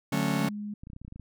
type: chord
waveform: 45% pulse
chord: D major seventh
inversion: none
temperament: just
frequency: 146.83 / 183.54 / 220.2 / 275.3 Hz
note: D3 / F#3 / A3 / C#4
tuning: 0 / -14 / +2 / -12 cents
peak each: -31 dBFS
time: 0.12-0.49 s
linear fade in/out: 5 ms
type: tone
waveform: sine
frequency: 207.7 Hz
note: G#3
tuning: in tune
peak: -33 dBFS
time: 0.37-0.74 s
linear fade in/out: 5 ms
type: clicks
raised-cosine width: 5 ms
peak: -31 dBFS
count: 11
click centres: 0.835 / 0.871 / 0.901 / 0.933 / 0.964 / 1.016 / 1.049 / 1.08 / 1.124 / 1.16 / 1.197 s
effects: none